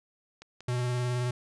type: click train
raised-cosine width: 0.2 ms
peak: -29 dBFS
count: 4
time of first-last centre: 0.42-0.979 s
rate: 5.37 Hz
type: tone with vibrato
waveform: square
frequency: 123.47 Hz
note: B2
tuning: in tune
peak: -28 dBFS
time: 0.68-1.31 s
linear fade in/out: 5 ms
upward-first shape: triangle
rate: 19 Hz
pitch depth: 26 cents each way
effects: resampled to 24000 Hz